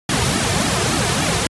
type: noise with flanger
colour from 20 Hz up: pink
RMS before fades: -18 dBFS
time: 0.09-1.47 s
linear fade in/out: 2 ms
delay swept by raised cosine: 1.9 to 3.7 ms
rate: 3.5 Hz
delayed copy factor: -1
effects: high-pass 60 Hz 12 dB/octave + resampled to 24000 Hz